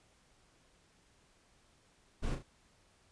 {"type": "noise with echo", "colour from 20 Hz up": "brown", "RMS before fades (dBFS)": -34, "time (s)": [2.22, 2.36], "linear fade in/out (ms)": 20, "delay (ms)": 36, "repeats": 2, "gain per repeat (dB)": -7, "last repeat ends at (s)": 2.432, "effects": ["pink hiss -68 dBFS RMS until 3.11 s", "resampled to 22050 Hz"]}